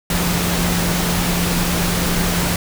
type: tone in noise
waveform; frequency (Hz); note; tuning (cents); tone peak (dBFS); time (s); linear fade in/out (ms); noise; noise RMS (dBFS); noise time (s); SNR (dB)
sine; 174.61; F3; 0; -20; 0.1-2.56; 2; pink; -20; 0.1-2.56; -3
effects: none